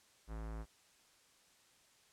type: tone with low-pass filter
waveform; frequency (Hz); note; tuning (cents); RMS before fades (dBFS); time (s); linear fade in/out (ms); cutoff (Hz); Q
square; 54.9; A1; -3; -44; 0.27-0.66; 50; 1400; 1.3
effects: white hiss -68 dBFS RMS until 2.12 s + low-pass 9000 Hz 12 dB/octave